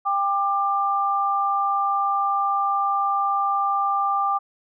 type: tone pair together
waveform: sine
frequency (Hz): 795 / 1188.8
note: G5 / D6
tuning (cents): +24 / +21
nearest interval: perfect fifth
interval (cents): 697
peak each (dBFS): -23 / -21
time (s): 0.05-4.39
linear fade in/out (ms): 20
effects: none